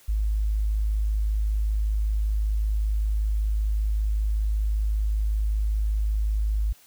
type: tone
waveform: sine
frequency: 52.6 Hz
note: G#1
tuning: 23 cents sharp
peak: -21 dBFS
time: 0.08-6.73 s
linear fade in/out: 10 ms
effects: white hiss -55 dBFS RMS until 6.86 s